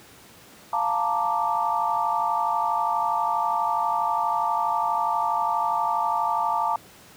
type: chord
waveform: sine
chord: Bb major seventh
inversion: second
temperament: equal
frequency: 698.5 / 880 / 932.3 / 1174.7 Hz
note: F5 / A5 / Bb5 / D6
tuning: 0 / 0 / 0 / 0 cents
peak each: -29 / -25 / -27 / -27 dBFS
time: 0.73-6.76 s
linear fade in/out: 2 ms
effects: pink hiss -49 dBFS RMS until 7.16 s + high-pass 100 Hz 12 dB/octave